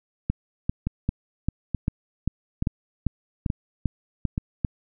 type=two click trains; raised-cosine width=5 ms; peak=-10 / -12 dBFS; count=12 / 5; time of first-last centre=0.3-4.648 / 0.87-4.379 s; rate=2.53 / 1.14 Hz; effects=none